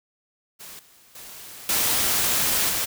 white noise with level steps, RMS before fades -41 / -54 / -41 / -22 / -25 dBFS, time 0.59-2.86 s, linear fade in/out 20 ms, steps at 0.79 / 1.15 / 1.69 / 2.69 s, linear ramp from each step 2 ms, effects none

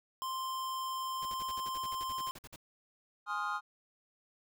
square tone, 1046.5 Hz, C6, in tune, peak -36 dBFS, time 0.22-2.31 s, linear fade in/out 0 ms
pink noise bursts, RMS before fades -49 dBFS, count 16, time 1.22-2.561 s, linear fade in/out 5 ms, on 36 ms, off 51 ms
triangle chord, F minor seventh, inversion first, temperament equal with one note detuned, 830.6 / 1046.5 / 1244.5 / 1405.8 Hz, Ab5 / C6 / Eb6 / F6, 0 / 0 / 0 / +11 cents, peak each -39 / -38 / -35 / -37 dBFS, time 3.26-3.61 s, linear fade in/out 50 ms
effects none

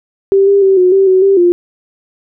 sine tone with pitch steps, 391.4 / 398.8 / 385.8 / 364.5 / 388 / 374.5 / 392.2 / 350.8 Hz, G4 / G4 / G4 / F#4 / G4 / F#4 / G4 / F4, -3 / +30 / -28 / -26 / -18 / +21 / +1 / +8 cents, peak -5 dBFS, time 0.32-1.52 s, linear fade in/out 0 ms, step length 150 ms, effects none

